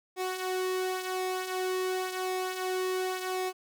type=tone with flanger; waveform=sawtooth; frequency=371.1 Hz; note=F#4; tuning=5 cents sharp; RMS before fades=-32 dBFS; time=0.16-3.53 s; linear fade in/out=50 ms; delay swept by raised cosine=2 to 4 ms; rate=0.92 Hz; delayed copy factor=-0.5; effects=none